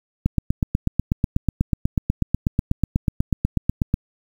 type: click train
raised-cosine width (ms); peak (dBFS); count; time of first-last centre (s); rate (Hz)
5; -5; 31; 0.26-3.941; 8.15
effects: 7-bit